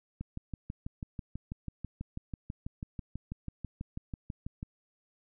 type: click train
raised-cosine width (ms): 5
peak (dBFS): -25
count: 28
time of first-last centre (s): 0.21-4.629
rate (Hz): 6.11
effects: none